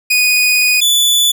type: tone pair in turn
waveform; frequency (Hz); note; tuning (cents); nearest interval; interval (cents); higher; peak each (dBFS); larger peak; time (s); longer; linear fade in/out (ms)
sawtooth; 2479 / 3469; D#7 / A7; -7 / -25; tritone; 582; second; -6; neither; 0.1-0.81 / 0.81-1.32; first; 10
effects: none